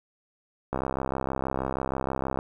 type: click train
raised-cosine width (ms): 1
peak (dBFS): -14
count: 111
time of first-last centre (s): 0.73-2.389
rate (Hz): 66.3
effects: 9-bit